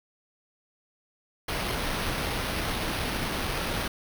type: noise with sample-and-hold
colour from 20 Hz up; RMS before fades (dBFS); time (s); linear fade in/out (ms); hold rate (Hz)
pink; -30; 1.48-3.88; 5; 7350
effects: none